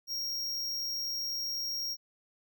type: tone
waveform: square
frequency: 5588 Hz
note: F8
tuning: in tune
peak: -33 dBFS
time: 0.07-1.97 s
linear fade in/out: 50 ms
effects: none